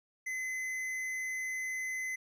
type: tone with tanh clipping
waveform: sine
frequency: 2038 Hz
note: C7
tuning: 46 cents flat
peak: -36 dBFS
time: 0.26-2.16 s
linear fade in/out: 10 ms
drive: 12 dB
effects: none